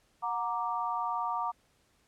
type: chord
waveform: sine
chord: Gb augmented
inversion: none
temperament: equal with one note detuned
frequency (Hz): 729.4 / 932.3 / 1174.7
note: Gb5 / Bb5 / D6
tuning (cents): -25 / 0 / 0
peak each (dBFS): -36 / -33 / -34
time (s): 0.22-1.52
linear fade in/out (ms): 20
effects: pink hiss -69 dBFS RMS until 2.07 s + low-pass 11000 Hz 12 dB/octave